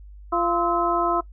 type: harmonic tone with a mistuned harmonic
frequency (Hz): 344.9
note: F4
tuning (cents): -22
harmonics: 1 / 2 / 3 / 4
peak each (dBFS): -25 / -25 / -25 / -25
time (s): 0.32-1.21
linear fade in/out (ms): 10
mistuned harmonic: 4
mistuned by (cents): -110
effects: noise-tail reverb RT60 0.1 s tail -19 dB re dry + added 50 Hz sine -40 dBFS peak until 1.32 s